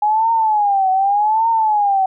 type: tone with vibrato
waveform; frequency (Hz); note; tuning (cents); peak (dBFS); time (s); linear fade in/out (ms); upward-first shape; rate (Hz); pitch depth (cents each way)
sine; 830.6; G#5; 0; -12; 0.02-2.06; 5; triangle; 0.85; 180
effects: none